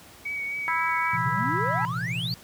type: tone with vibrato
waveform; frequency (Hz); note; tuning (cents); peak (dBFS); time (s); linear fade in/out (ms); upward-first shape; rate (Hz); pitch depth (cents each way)
sine; 2255; C#7; +29; -28; 0.25-1.17; 10; triangle; 3.8; 25
type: harmonic tone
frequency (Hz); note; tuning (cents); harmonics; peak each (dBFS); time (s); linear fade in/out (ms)
328.3; E4; -7; 3 / 4 / 5 / 6; -27 / -29 / -31 / -33; 0.68-1.85; 0
type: chord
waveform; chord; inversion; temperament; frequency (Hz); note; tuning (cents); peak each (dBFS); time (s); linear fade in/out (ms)
sine; Bb suspended second; none; equal with one note detuned; 116.54 / 130.81 / 170.53; Bb2 / C3 / F3; 0 / 0 / -41; -33; 1.13-2.34; 5
type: exponential sweep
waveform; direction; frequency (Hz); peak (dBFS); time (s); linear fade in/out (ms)
triangle; up; 132.5 to 4719; -28; 1.26-2.34; 0
effects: pink hiss -49 dBFS RMS until 2.43 s + high-pass 60 Hz 12 dB/octave